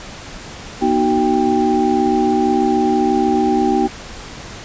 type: tone cluster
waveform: sine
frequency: 240.4 / 308.4 / 374.7 / 791 Hz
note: B3 / D#4 / F#4 / G5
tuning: -46 / -15 / +22 / +15 cents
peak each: -18 dBFS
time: 0.81-3.88 s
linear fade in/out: 20 ms
effects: pink hiss -33 dBFS RMS until 4.64 s + resampled to 16000 Hz